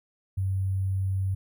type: tone with sample-and-hold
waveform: sine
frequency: 95.7 Hz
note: G2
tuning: 41 cents flat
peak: -24 dBFS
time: 0.37-1.35 s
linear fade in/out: 10 ms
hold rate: 11025 Hz
effects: none